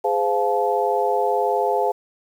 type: tone cluster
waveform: sine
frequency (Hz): 414.3 / 513 / 700 / 865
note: G#4 / C5 / F5 / A5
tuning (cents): -4 / -34 / +4 / -30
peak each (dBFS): -23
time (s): 0.04-1.92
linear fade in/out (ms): 10
effects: 8-bit